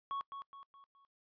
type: tone with echo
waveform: triangle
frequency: 1108.7 Hz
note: C#6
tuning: in tune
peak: -34 dBFS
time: 0.11-0.21 s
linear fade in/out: 0 ms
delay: 210 ms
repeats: 4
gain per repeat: -7 dB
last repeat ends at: 1.05 s
effects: noise-tail reverb RT60 0.1 s tail -24 dB re dry + resampled to 11025 Hz